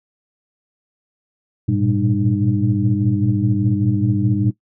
sine tone cluster, 102.3 / 115.9 / 120.9 / 199.4 / 304 Hz, G#2 / A#2 / B2 / G3 / D#4, -26 / -10 / -36 / +30 / -40 cents, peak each -21 dBFS, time 1.68-4.51 s, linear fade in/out 10 ms, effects noise-tail reverb RT60 0.1 s tail -17 dB re dry + tanh soft clip ceiling -3 dBFS

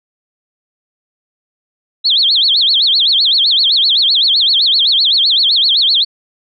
sine tone with vibrato, 3729 Hz, A#7, in tune, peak -8 dBFS, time 2.04-6.05 s, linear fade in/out 20 ms, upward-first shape sine, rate 7.8 Hz, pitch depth 300 cents each way, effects none

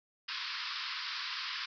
white band-pass noise, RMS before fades -39 dBFS, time 0.28-1.66 s, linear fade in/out 10 ms, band 980 to 5200 Hz, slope 96 dB/octave, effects none

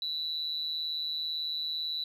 sine tone with amplitude modulation, 3951 Hz, B7, in tune, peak -27 dBFS, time 0.02-2.04 s, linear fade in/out 2 ms, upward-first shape sine, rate 158 Hz, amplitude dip 70%, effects tanh soft clip ceiling -25 dBFS

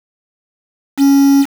triangle tone with quantisation, 277.2 Hz, C#4, in tune, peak -4 dBFS, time 0.97-1.46 s, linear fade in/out 50 ms, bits 4, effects none

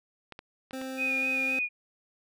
clicks, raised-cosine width 0.3 ms, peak -26 dBFS, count 4, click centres 0.323 / 0.391 / 0.709 / 0.815 s
25% pulse tone, 262.6 Hz, C4, 6 cents sharp, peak -31 dBFS, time 0.73-1.59 s, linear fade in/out 2 ms
sine tone with vibrato, 2468 Hz, D#7, 15 cents flat, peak -26 dBFS, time 0.97-1.69 s, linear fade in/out 50 ms, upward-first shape sine, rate 3.8 Hz, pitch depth 27 cents each way
effects none

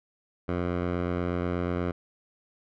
10% pulse tone with low-pass filter, 88.3 Hz, F2, 20 cents sharp, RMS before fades -29 dBFS, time 0.48-1.92 s, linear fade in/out 10 ms, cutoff 1700 Hz, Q 0.76, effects none

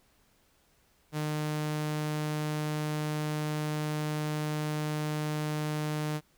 sawtooth tone, 151.9 Hz, D#3, 41 cents flat, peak -26 dBFS, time 1.12-6.21 s, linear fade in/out 50 ms, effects pink hiss -67 dBFS RMS until 6.37 s

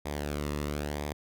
sawtooth tone with flanger, 73.42 Hz, D2, in tune, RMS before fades -34 dBFS, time 0.05-1.13 s, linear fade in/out 10 ms, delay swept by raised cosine 0.7 to 1.31 ms, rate 1 Hz, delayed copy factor -0.6, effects none

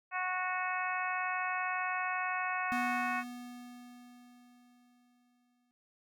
harmonic tone, 367.6 Hz, F#4, 11 cents flat, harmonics 2 / 3 / 4 / 5 / 6 / 7, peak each -38 / -37 / -39 / -40 / -42 / -41 dBFS, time 0.11-3.24 s, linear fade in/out 50 ms
square tone with exponential decay, 244.8 Hz, B3, 15 cents flat, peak -35 dBFS, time 2.72-5.71 s, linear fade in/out 0 ms, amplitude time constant 650 ms
effects none

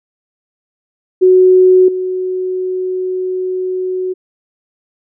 sine tone with level steps, 370 Hz, F#4, in tune, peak -4 / -15 dBFS, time 1.21-4.14 s, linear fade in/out 20 ms, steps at 1.88 s, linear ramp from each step 5 ms, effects none

